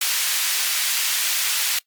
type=high-pass noise; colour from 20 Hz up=pink; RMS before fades=-22 dBFS; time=0.01-1.79 s; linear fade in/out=5 ms; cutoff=2300 Hz; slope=12 dB/octave; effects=noise-tail reverb RT60 0.1 s tail -21 dB re dry + Opus 48 kbps